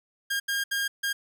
sawtooth tone bursts at uneven times, 1616 Hz, G#6, 48 cents flat, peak -22 dBFS, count 4, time 0.3-0.4 / 0.48-0.64 / 0.71-0.88 / 1.03-1.13 s, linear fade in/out 10 ms, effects none

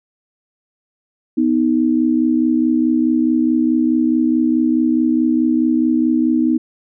sine tone pair together, 249 / 313.7 Hz, B3 / D#4, +14 / +14 cents, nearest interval major third, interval 400 cents, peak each -15 dBFS, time 1.37-6.58 s, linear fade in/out 10 ms, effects none

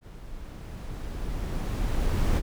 brown noise with level ramp, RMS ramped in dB -43 to -22 dBFS, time 0.01-2.42 s, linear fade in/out 50 ms, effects none

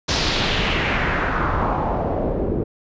pink noise with low-pass filter sweep, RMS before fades -21 dBFS, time 0.08-2.64 s, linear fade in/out 10 ms, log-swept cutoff 5300 to 390 Hz, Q 2.3, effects resampled to 16000 Hz

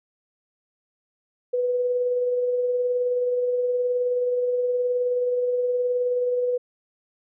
sine tone with tremolo, 493.9 Hz, B4, in tune, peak -19 dBFS, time 1.53-6.58 s, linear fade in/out 10 ms, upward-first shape sine, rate 19 Hz, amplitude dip 30%, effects none

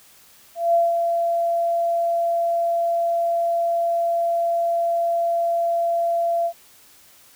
sine tone with ADSR envelope, 680 Hz, F5, 46 cents flat, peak -13 dBFS, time 0.55-6.53 s, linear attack 190 ms, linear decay 180 ms, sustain -5 dB, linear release 73 ms, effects white hiss -51 dBFS RMS until 7.35 s

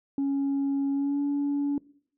sine tone with pitch glide, 277.2 to 285 Hz, C#4 to C#4, 0 to +48 cents, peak -22 dBFS, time 0.18-1.78 s, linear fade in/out 2 ms, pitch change +48 cents, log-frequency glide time 0.92-1.2 s, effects noise-tail reverb RT60 0.6 s tail -22 dB re dry + tanh soft clip ceiling -22 dBFS

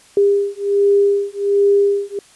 sine beating tone pair, 401.4 / 402.7 Hz, G4 / G4, +41 / +47 cents, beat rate 1.3 Hz, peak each -15 dBFS, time 0.17-2.19 s, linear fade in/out 2 ms, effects white hiss -48 dBFS RMS until 2.35 s + resampled to 24000 Hz

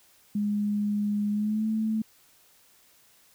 sine tone with pitch glide, 206.8 to 219 Hz, G#3 to A3, -7 to -8 cents, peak -24 dBFS, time 0.35-2.02 s, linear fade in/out 5 ms, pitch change +99 cents, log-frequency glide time 1.31-1.67 s, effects white hiss -60 dBFS RMS until 3.34 s

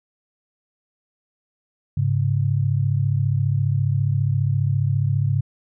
sine tone pair together, 103.3 / 138.04 Hz, G#2 / C#3, -9 / -7 cents, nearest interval perfect fourth, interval 502 cents, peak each -20 dBFS, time 1.97-5.41 s, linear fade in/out 5 ms, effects none

